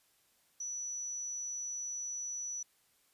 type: tone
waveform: sine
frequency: 5920 Hz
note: F#8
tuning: in tune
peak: -37 dBFS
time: 0.6-2.63 s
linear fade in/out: 5 ms
effects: white hiss -71 dBFS RMS until 3.13 s + resampled to 32000 Hz